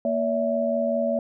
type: tone cluster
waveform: sine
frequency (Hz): 232.7 / 571 / 656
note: A#3 / D5 / E5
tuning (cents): -3 / -49 / -9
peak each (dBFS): -27 / -24 / -26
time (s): 0.05-1.19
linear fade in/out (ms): 2
effects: none